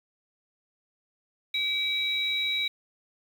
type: tone pair together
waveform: sine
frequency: 2303 / 3855 Hz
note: D7 / B7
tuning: -34 / -43 cents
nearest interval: major sixth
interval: 891 cents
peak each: -29 / -27 dBFS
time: 1.54-2.68 s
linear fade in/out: 5 ms
effects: 8-bit